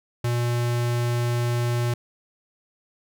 square tone, 120 Hz, B2, 49 cents flat, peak -22 dBFS, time 0.24-1.94 s, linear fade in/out 5 ms, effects none

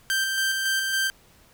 sawtooth tone with tremolo, 1568 Hz, G6, in tune, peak -18 dBFS, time 0.1-1.1 s, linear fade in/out 0 ms, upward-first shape square, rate 3.6 Hz, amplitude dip 30%, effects pink hiss -56 dBFS RMS until 1.53 s

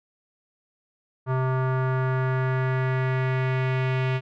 square tone with low-pass filter sweep, 130 Hz, C3, 11 cents flat, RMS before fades -24 dBFS, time 1.26-4.21 s, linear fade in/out 50 ms, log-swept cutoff 1200 to 2600 Hz, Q 2.2, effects none

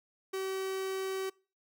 45% pulse tone, 382.3 Hz, G4, 43 cents flat, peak -33 dBFS, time 0.33-1.3 s, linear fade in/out 10 ms, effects noise-tail reverb RT60 0.4 s tail -26 dB re dry

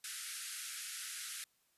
white band-pass noise, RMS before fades -45 dBFS, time 0.04-1.44 s, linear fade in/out 2 ms, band 1300 to 12000 Hz, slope 96 dB/octave, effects white hiss -75 dBFS RMS until 1.77 s + resampled to 32000 Hz

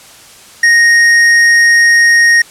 sine tone with tanh clipping, 1864.7 Hz, A#6, in tune, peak -6 dBFS, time 0.63-2.42 s, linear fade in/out 5 ms, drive 12 dB, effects white hiss -37 dBFS RMS until 2.5 s + low-pass 10000 Hz 12 dB/octave

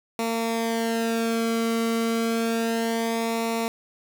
sawtooth tone with flanger, 228.3 Hz, A#3, 36 cents flat, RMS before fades -25 dBFS, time 0.19-3.68 s, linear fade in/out 0 ms, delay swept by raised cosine 0.63 to 1.17 ms, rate 0.3 Hz, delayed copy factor -0.75, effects none

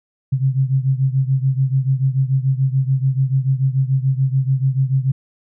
sine beating tone pair, 131.2 / 138.1 Hz, C3 / C#3, +5 / -6 cents, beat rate 6.9 Hz, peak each -16 / -19 dBFS, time 0.32-5.12 s, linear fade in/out 10 ms, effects none

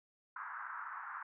white band-pass noise, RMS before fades -45 dBFS, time 0.36-1.23 s, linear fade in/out 5 ms, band 950 to 1600 Hz, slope 48 dB/octave, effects none

